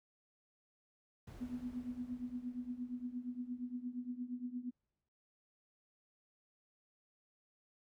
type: noise with exponential decay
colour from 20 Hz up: brown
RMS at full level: -48 dBFS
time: 1.27-5.09 s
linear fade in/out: 5 ms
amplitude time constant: 830 ms
type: tone with tremolo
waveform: sine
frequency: 246.9 Hz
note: B3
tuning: in tune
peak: -36 dBFS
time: 1.4-4.71 s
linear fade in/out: 20 ms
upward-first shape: triangle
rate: 8.6 Hz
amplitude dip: 90%
effects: high-pass 60 Hz 12 dB/octave